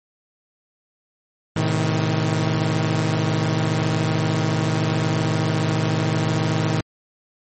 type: chord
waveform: sawtooth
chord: A diminished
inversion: none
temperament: equal with one note detuned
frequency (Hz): 110 / 130.81 / 158.19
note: A2 / C3 / Eb3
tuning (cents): 0 / 0 / +29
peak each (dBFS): -19 / -23 / -17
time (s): 1.56-6.81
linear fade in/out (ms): 5
effects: MP3 32 kbps